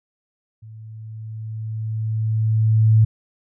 sine tone with level ramp, 110 Hz, A2, in tune, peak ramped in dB -37 to -9 dBFS, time 0.62-3.05 s, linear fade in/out 10 ms, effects none

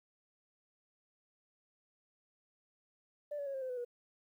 sine tone with pitch steps, 587.3 / 568.6 / 550.5 / 533 / 516 / 499.6 / 483.7 Hz, D5 / C#5 / C#5 / C5 / C5 / B4 / B4, 0 / +44 / -12 / +32 / -24 / +20 / -36 cents, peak -36 dBFS, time 3.31-3.849 s, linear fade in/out 10 ms, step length 77 ms, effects tanh soft clip ceiling -33 dBFS + 12-bit

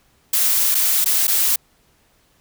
blue noise with dropouts, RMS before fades -17 dBFS, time 0.33-1.56 s, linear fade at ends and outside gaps 5 ms, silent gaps 0.746-0.75 / 1.045-1.058 / 1.271-1.278 s, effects pink hiss -59 dBFS RMS until 2.4 s

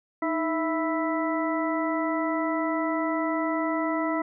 harmonic tone with a mistuned harmonic, 329.6 Hz, E4, in tune, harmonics 1 / 2 / 3 / 4 / 6, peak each -27 / -30 / -32 / -33 / -35 dBFS, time 0.22-4.22 s, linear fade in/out 5 ms, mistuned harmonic 1, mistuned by -86 cents, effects none

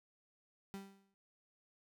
35% pulse tone with exponential decay, 196 Hz, G3, in tune, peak -40 dBFS, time 0.74-1.14 s, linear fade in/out 0 ms, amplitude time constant 86 ms, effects none

